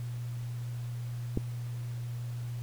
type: click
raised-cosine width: 3 ms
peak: -15 dBFS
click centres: 1.374 s
effects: added 120 Hz sine -34 dBFS peak until 2.62 s + pink hiss -54 dBFS RMS until 2.62 s